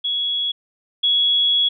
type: tone pair in turn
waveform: sine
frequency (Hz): 3352 / 3352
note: G#7 / G#7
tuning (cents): +15 / +15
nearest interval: unison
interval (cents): 0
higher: neither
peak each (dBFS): -19 / -14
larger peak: second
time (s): 0.04-0.52 / 1.03-1.69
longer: second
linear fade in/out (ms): 10
effects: none